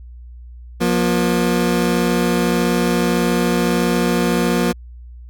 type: tone pair together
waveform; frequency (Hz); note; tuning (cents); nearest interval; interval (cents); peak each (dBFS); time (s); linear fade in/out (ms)
25% pulse; 177.28 / 238.9; F3 / A#3; +26 / +43; perfect fourth; 517; -14; 0.8-4.73; 20
effects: added 60 Hz sine -34 dBFS peak until 5.29 s